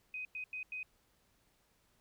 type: tone bursts at uneven times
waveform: sine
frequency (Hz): 2508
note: D#7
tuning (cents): +13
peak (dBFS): -39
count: 4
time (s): 0.14-0.25 / 0.35-0.44 / 0.53-0.63 / 0.72-0.83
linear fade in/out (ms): 2
effects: pink hiss -73 dBFS RMS until 2 s